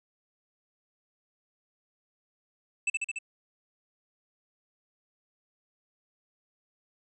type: tone with echo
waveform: square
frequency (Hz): 2638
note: E7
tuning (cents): +1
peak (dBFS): -25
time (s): 2.87-2.9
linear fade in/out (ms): 5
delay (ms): 72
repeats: 4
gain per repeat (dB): -2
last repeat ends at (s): 3.188
effects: resampled to 24000 Hz